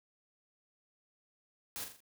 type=noise with echo; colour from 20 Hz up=white; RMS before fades=-41 dBFS; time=1.76-1.84 s; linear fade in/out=0 ms; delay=41 ms; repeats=4; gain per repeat=-6 dB; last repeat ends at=2.004 s; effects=none